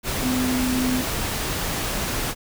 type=tone in noise; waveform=sine; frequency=253.7 Hz; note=B3; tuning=47 cents sharp; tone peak=-21 dBFS; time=0.21-1.04 s; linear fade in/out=50 ms; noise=pink; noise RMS=-26 dBFS; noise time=0.03-2.35 s; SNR=+2 dB; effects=none